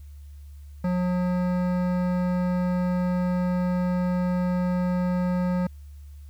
sine tone with hard clipping, 180 Hz, F#3, 47 cents flat, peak -24 dBFS, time 0.84-5.67 s, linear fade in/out 5 ms, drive 15 dB, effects added 72 Hz sine -40 dBFS peak until 6.29 s + white hiss -64 dBFS RMS until 6.29 s

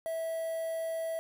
triangle tone with quantisation, 653 Hz, E5, 17 cents flat, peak -30 dBFS, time 0.06-1.19 s, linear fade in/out 0 ms, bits 8, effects none

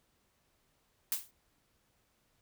blue noise with exponential decay, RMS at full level -29 dBFS, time 1.12-1.31 s, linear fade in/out 1 ms, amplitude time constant 40 ms, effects pink hiss -74 dBFS RMS until 2.41 s

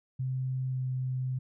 sine tone with pitch glide, 130 to 128.88 Hz, C3 to C3, -11 to -26 cents, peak -29 dBFS, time 0.19-1.39 s, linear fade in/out 10 ms, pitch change -15 cents, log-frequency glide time 0.69-0.79 s, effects none

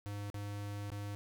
square tone with dropouts, 102.2 Hz, G#2, 27 cents flat, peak -40 dBFS, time 0.06-1.15 s, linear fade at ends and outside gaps 0 ms, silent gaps 0.301-0.343 / 0.902-0.918 s, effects none

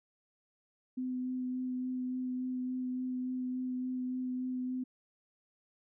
sine tone with vibrato, 253.9 Hz, B3, 48 cents sharp, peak -33 dBFS, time 0.97-4.84 s, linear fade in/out 10 ms, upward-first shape sine, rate 3.5 Hz, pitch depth 11 cents each way, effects none

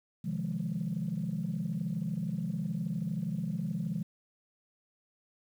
sine chord, F minor seventh, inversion second, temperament equal, 130.81 / 155.56 / 174.61 / 207.7 Hz, C3 / Eb3 / F3 / Ab3, 0 / 0 / 0 / 0 cents, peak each -40 / -36 / -34 / -36 dBFS, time 0.24-4.03 s, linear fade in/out 10 ms, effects tanh soft clip ceiling -24 dBFS + 10-bit

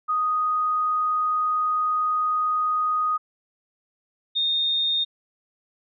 sine tone pair in turn, 1244.5 / 3671 Hz, D#6 / A#7, 0 / -27 cents, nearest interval octave + perfect fifth, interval 1873 cents, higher second, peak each -20 dBFS, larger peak neither, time 0.08-3.18 / 4.35-5.05 s, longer first, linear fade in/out 20 ms, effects none

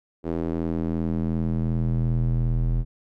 square tone with band-pass filter sweep, 41.37 Hz, E1, 7 cents sharp, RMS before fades -24 dBFS, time 0.23-2.85 s, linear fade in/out 50 ms, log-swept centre 370 to 85 Hz, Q 1.6, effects none

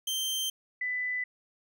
sawtooth / sine tone pair in turn, 3136 / 1995.6 Hz, G7 / B6, 0 / +17 cents, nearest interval minor sixth, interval 783 cents, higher first, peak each -26 / -29 dBFS, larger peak first, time 0.07-0.5 / 0.81-1.24 s, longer neither, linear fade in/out 5 ms, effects none

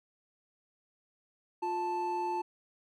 triangle tone pair together, 353.3 / 879 Hz, F4 / A5, +20 / -2 cents, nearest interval octave + major third, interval 1578 cents, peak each -34 / -30 dBFS, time 1.62-2.42 s, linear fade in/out 10 ms, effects none

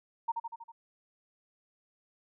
sine tone with echo, 924 Hz, A#5, 16 cents flat, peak -27 dBFS, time 0.28-0.32 s, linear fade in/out 10 ms, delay 80 ms, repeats 5, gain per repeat -4 dB, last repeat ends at 0.72 s, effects none

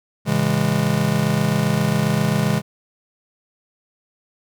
square chord, A major seventh, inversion none, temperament just, 110 / 137.5 / 165 / 206.2 Hz, A2 / C#3 / E3 / G#3, 0 / -14 / +2 / -12 cents, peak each -28 / -22 / -23 / -22 dBFS, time 0.25-2.62 s, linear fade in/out 50 ms, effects none

